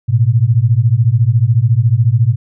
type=beating tone pair; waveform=sine; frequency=109.2 / 123.2 Hz; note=A2 / B2; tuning=-13 / -4 cents; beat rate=14 Hz; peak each=-11 dBFS; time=0.08-2.36 s; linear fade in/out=20 ms; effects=none